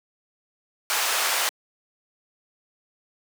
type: band-pass noise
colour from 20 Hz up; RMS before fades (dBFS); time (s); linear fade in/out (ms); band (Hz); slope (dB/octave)
pink; -24; 0.9-1.49; 0; 820 to 16000; 12
effects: high-pass 400 Hz 12 dB/octave